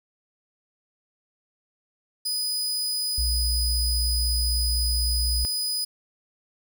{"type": "tone", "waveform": "sawtooth", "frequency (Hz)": 4978, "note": "D#8", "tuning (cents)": 0, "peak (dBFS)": -22, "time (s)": [2.25, 5.85], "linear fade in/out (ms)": 10}
{"type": "tone with pitch glide", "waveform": "sine", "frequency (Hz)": [61.74, 62.1], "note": ["B1", "B1"], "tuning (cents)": [0, 10], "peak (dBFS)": -23, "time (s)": [3.18, 5.45], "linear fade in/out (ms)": 0, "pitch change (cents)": 10, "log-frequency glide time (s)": [5.07, 5.25]}
{"effects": ["9-bit"]}